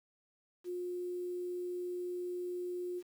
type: tone with quantisation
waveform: sine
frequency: 357.2 Hz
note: F4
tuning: 39 cents sharp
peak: -36 dBFS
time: 0.64-3.03 s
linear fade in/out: 50 ms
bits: 10
effects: none